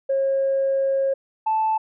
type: tone pair in turn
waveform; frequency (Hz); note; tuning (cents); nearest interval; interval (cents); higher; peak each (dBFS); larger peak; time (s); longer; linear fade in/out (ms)
sine; 542 / 876.9; C#5 / A5; -39 / -6; minor sixth; 833; second; -17; neither; 0.09-1.14 / 1.46-1.78; first; 10
effects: tanh soft clip ceiling -14 dBFS